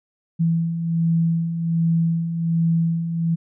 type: beating tone pair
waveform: sine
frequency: 164.81 / 166.11 Hz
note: E3 / E3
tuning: 0 / +14 cents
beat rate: 1.3 Hz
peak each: -26 / -18 dBFS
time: 0.39-3.36 s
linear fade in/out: 20 ms
effects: none